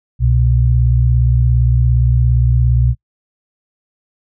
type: tone pair together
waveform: sine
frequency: 64.6 / 121.95 Hz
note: C2 / B2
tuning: -21 / -21 cents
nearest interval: major seventh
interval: 1100 cents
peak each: -12 dBFS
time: 0.19-2.95 s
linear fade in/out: 50 ms
effects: noise-tail reverb RT60 0.1 s tail -24 dB re dry